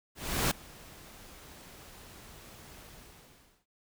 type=noise with ADSR envelope; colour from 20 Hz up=pink; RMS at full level=-27 dBFS; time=0.15-3.66 s; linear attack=360 ms; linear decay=6 ms; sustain=-24 dB; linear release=800 ms; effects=none